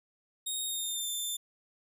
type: tone with pitch glide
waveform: 15% pulse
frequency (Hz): 3729 to 3559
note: A#7 to A7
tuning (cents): 0 to +19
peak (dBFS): -26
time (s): 0.46-1.37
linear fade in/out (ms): 10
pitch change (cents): -81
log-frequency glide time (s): 0.66-1.09
effects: none